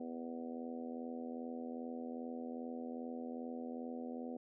harmonic tone, 82.5 Hz, E2, 2 cents sharp, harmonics 3 / 4 / 5 / 6 / 7 / 8 / 9, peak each -43 / -53 / -53 / -49 / -54 / -60 / -54 dBFS, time 0-4.37 s, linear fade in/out 5 ms, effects none

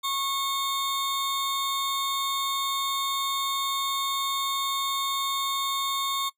40% pulse tone pair together, 1097 / 3631 Hz, C#6 / A#7, -18 / -46 cents, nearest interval octave + major sixth, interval 2072 cents, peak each -28 / -28 dBFS, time 0.03-6.3 s, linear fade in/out 20 ms, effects noise-tail reverb RT60 0.1 s tail -18 dB re dry

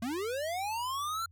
square linear sweep, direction up, 215.5 to 1383 Hz, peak -33 dBFS, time 0.02-1.26 s, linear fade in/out 5 ms, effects added 87 Hz sine -55 dBFS peak until 1.31 s

